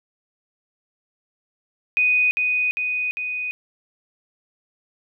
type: tone with echo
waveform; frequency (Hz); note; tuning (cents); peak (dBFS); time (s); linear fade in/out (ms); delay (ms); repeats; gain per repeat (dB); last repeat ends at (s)
sine; 2489; D#7; 0; -15; 1.97-2.31; 0; 400; 3; -3; 3.51
effects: none